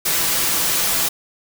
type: noise with comb filter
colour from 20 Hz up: white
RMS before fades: -19 dBFS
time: 0.05-1.09 s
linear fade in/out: 10 ms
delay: 6 ms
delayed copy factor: +0.5
effects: none